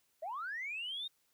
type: linear sweep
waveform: sine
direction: up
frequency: 591 to 3744 Hz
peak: -37 dBFS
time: 0.22-1.08 s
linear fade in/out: 10 ms
effects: tanh soft clip ceiling -33 dBFS + white hiss -75 dBFS RMS until 1.33 s